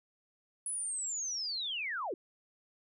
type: linear sweep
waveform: sine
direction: down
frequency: 10300 to 305.4 Hz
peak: -34 dBFS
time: 0.66-2.14 s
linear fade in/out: 2 ms
effects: none